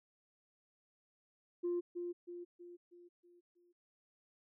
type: tone with echo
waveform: sine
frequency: 350 Hz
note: F4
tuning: 4 cents sharp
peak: -32 dBFS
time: 1.63-1.81 s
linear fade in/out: 20 ms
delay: 320 ms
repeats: 6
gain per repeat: -6 dB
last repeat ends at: 3.73 s
effects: tanh soft clip ceiling -30 dBFS